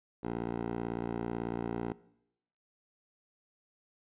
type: tone with band-pass filter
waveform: 10% pulse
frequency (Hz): 58.1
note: A#1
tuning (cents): -5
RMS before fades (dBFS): -36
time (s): 0.23-1.93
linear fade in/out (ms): 10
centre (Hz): 460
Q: 0.88
effects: noise-tail reverb RT60 0.8 s tail -20 dB re dry + resampled to 8000 Hz